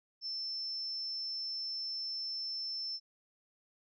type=tone; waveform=sine; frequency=5320 Hz; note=E8; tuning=15 cents sharp; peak=-36 dBFS; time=0.21-3 s; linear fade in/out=50 ms; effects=none